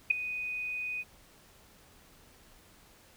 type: tone with ADSR envelope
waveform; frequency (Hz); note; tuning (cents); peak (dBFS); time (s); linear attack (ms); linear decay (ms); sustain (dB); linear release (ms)
sine; 2489; D#7; 0; -16; 0.1-1.04; 10; 4; -17; 36
effects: pink hiss -59 dBFS RMS until 3.16 s